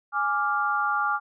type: chord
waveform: sine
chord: D diminished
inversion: second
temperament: equal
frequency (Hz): 830.6 / 1174.7 / 1396.9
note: Ab5 / D6 / F6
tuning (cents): 0 / 0 / 0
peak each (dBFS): -28 / -26 / -26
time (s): 0.12-1.2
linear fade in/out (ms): 50
effects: none